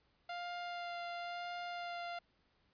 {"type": "tone with vibrato", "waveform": "sawtooth", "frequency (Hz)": 698.5, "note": "F5", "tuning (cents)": 0, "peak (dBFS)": -37, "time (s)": [0.29, 2.19], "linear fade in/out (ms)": 5, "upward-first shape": "sine", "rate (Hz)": 0.98, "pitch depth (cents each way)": 11, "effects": ["pink hiss -75 dBFS RMS until 2.73 s", "resampled to 11025 Hz"]}